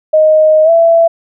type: tone with pitch glide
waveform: sine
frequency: 622.3 to 667 Hz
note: D#5 to E5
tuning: 0 to +20 cents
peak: -4 dBFS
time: 0.13-1.08 s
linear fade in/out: 10 ms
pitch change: +120 cents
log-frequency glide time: 0.64-0.7 s
effects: none